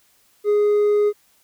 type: tone with hard clipping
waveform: sine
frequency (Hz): 415.3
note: G#4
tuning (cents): 0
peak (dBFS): -15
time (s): 0.44-1.13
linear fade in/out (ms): 50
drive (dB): 2
effects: white hiss -59 dBFS RMS until 1.43 s